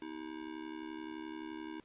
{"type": "tone with amplitude modulation", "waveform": "square", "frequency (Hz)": 318.5, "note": "D#4", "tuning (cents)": 41, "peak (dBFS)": -39, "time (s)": [0.02, 1.8], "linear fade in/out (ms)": 2, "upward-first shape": "sine", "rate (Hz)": 71.6, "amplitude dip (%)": 85, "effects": ["pink hiss -67 dBFS RMS until 1.84 s", "resampled to 8000 Hz"]}